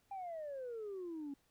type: exponential sweep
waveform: sine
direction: down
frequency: 805 to 274.1 Hz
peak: -40 dBFS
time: 0.11-1.34 s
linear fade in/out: 5 ms
effects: tanh soft clip ceiling -39 dBFS + pink hiss -75 dBFS RMS until 1.5 s